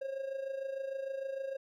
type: tone with amplitude modulation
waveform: triangle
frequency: 540 Hz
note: C#5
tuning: 45 cents flat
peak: -31 dBFS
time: 0.01-1.57 s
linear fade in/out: 10 ms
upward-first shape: sine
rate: 26.6 Hz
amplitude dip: 65%
effects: none

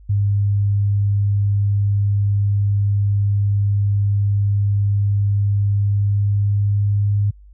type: tone with pitch glide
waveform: sine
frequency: 101.2 to 102.14 Hz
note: G#2 to G#2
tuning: -44 to -28 cents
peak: -14 dBFS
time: 0.09-7.31 s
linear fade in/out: 10 ms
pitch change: +16 cents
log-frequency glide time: 5.75-7.19 s
effects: added 50 Hz sine -41 dBFS peak until 7.53 s

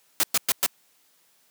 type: noise bursts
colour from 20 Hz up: white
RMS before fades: -21 dBFS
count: 4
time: 0.2-0.662 s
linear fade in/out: 0 ms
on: 33 ms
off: 110 ms
effects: white hiss -63 dBFS RMS until 1.5 s + high-pass 150 Hz 12 dB/octave

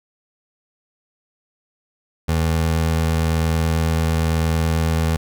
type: tone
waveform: 25% pulse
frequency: 81 Hz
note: E2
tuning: 30 cents flat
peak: -13 dBFS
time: 2.28-5.17 s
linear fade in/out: 10 ms
effects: none

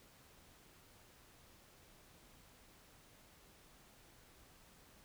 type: silence
effects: pink hiss -64 dBFS RMS until 5.04 s

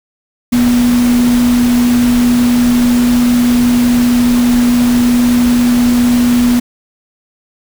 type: tone in noise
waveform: sine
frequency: 242.8 Hz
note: B3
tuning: 29 cents flat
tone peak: -7 dBFS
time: 0.52-6.6 s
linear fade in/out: 10 ms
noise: pink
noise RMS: -21 dBFS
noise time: 0.52-6.6 s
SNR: +11 dB
effects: none

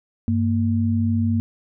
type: tone pair together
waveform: sine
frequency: 97.26 / 231 Hz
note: G2 / A#3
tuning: -13 / -16 cents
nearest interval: octave + minor third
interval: 1497 cents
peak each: -20 dBFS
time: 0.28-1.4 s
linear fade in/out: 0 ms
effects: none

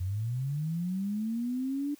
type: linear sweep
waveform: sine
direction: up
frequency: 87.31 to 293.7 Hz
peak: -29 dBFS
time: 0-1.95 s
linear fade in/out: 10 ms
effects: white hiss -59 dBFS RMS until 1.99 s

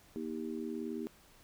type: harmonic tone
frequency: 79.2 Hz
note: D#2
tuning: 31 cents sharp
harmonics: 3 / 4 / 5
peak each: -40 / -41 / -42 dBFS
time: 0.16-1.07 s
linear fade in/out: 0 ms
effects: pink hiss -62 dBFS RMS until 1.43 s

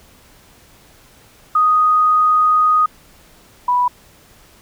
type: tone pair in turn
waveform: sine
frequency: 1244.5 / 985 Hz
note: D#6 / B5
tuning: 0 / -5 cents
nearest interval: major third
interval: 405 cents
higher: first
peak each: -10 / -12 dBFS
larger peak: first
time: 1.55-2.86 / 3.68-3.88 s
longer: first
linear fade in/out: 5 ms
effects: pink hiss -48 dBFS RMS until 4.61 s

